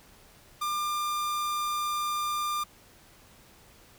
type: tone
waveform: 45% pulse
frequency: 1197 Hz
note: D6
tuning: 33 cents sharp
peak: -28 dBFS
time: 0.61-2.64 s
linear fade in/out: 10 ms
effects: pink hiss -56 dBFS RMS until 3.98 s